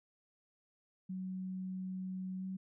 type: tone with pitch glide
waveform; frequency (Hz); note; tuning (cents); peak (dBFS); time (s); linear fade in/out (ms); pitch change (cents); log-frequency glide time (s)
sine; 186.6 to 188.88; F#3 to F#3; +15 to +36; -38; 1.09-2.57; 10; +21; 2.38-2.45
effects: none